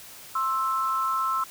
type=tone pair together; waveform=sine; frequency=1056.1 / 1318.5 Hz; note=C6 / E6; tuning=+16 / 0 cents; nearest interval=major third; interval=384 cents; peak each=-27 / -25 dBFS; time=0.35-1.44 s; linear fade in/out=5 ms; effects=white hiss -45 dBFS RMS until 1.5 s